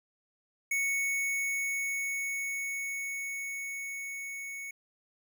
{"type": "tone with level ramp", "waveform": "square", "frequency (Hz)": 2217, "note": "C#7", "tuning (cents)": 0, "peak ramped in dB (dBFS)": [-28, -39], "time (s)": [0.71, 4.71], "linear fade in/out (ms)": 5, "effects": []}